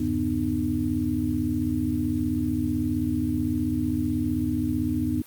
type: tone cluster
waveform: sine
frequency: 81.2 / 99.7 / 139.1 / 248.9 / 304.5 Hz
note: E2 / G2 / C#3 / B3 / D#4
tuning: -26 / +30 / +6 / +14 / -37 cents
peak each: -32 / -32 / -35 / -26 / -27 dBFS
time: 0-5.22 s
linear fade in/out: 5 ms
effects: white hiss -50 dBFS RMS until 5.26 s + Opus 48 kbps